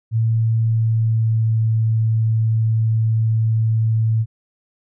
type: tone with pitch glide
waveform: sine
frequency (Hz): 112.9 to 111.54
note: A2 to A2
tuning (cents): +45 to +24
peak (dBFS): -14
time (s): 0.11-4.26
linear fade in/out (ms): 50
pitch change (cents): -21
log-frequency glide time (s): 0.6-1.56
effects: none